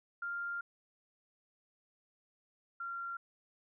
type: tone pair in turn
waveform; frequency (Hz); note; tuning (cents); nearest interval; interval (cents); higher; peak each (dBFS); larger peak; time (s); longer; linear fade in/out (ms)
sine; 1396.9 / 1379.3; F6 / F6; 0 / -22; unison; 22; first; -36 / -38; first; 0.22-0.61 / 2.8-3.17; first; 5
effects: none